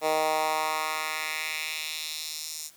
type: tone with high-pass filter sweep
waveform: 10% pulse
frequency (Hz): 156.2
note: D#3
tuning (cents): +7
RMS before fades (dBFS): -30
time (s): 0.01-2.71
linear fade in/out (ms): 50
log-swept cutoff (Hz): 540 to 6600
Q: 1.7
effects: white hiss -56 dBFS RMS until 2.76 s + high-pass 60 Hz 12 dB/octave